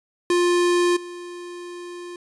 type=tone with level steps; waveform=square; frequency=351.5 Hz; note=F4; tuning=11 cents sharp; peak=-17 / -34 dBFS; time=0.3-2.16 s; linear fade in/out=2 ms; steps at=0.96 s; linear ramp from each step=10 ms; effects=resampled to 24000 Hz